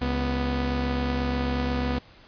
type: tone pair together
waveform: sawtooth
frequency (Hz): 68.25 / 246.9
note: C#2 / B3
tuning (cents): -26 / 0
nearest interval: octave + minor seventh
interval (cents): 2226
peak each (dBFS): -23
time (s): 0.01-1.99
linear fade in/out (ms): 10
effects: pink hiss -52 dBFS RMS until 2.27 s + resampled to 11025 Hz